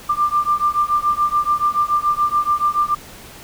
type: beating tone pair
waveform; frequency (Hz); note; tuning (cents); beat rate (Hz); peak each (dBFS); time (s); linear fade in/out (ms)
sine; 1186 / 1193; D6 / D6; +17 / +27; 7; -18 / -18; 0.09-2.95; 10
effects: pink hiss -39 dBFS RMS until 3.43 s